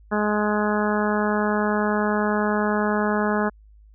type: harmonic tone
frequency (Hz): 210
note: G#3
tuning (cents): +19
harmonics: 1 / 2 / 3 / 4 / 5 / 6 / 7 / 8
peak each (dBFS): -23 / -26 / -28 / -29 / -30 / -31 / -31 / -32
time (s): 0.11-3.5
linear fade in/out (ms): 20
effects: added 52 Hz sine -47 dBFS peak until 3.94 s